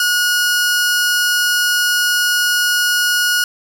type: tone pair together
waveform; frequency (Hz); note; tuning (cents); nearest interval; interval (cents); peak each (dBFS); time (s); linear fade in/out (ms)
sawtooth; 1450 / 5161; F#6 / E8; -35 / -38; octave + minor seventh; 2197; -10 / -20; 0-3.44; 2
effects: none